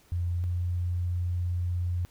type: tone pair in turn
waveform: sine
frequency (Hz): 87.31 / 88.32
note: F2 / F2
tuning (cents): 0 / +20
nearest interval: unison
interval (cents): 20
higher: second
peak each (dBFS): -26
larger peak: neither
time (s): 0.12-0.44 / 0.44-2.05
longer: second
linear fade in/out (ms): 0
effects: pink hiss -61 dBFS RMS until 2.1 s